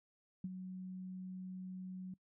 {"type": "tone with ADSR envelope", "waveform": "sine", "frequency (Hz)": 185.4, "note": "F#3", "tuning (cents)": 4, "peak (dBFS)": -36, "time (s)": [0.44, 2.14], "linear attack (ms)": 4, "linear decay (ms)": 36, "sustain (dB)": -7, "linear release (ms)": 4, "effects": ["noise-tail reverb RT60 0.1 s tail -22 dB re dry"]}